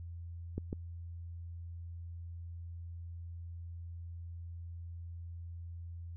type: clicks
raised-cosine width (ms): 3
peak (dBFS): -24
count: 2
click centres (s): 0.58 / 0.729
effects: added 85 Hz sine -42 dBFS peak until 6.16 s